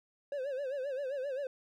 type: tone with vibrato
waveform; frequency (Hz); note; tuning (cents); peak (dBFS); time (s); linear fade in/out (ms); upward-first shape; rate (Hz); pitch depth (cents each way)
triangle; 543; C#5; -36; -32; 0.32-1.47; 2; sine; 7.6; 120
effects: none